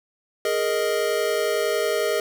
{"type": "chord", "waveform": "square", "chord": "Ab suspended second", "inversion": "none", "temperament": "equal", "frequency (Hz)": [415.3, 466.2, 622.3], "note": ["Ab4", "Bb4", "Eb5"], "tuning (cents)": [0, 0, 0], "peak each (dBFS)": -26, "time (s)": [0.45, 2.2], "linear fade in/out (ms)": 2, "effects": []}